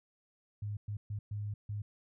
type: tone bursts at uneven times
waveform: sine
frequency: 103.83 Hz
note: G#2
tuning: in tune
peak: -35 dBFS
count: 5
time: 0.62-0.77 / 0.88-0.97 / 1.1-1.19 / 1.31-1.54 / 1.69-1.82 s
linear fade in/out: 5 ms
effects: none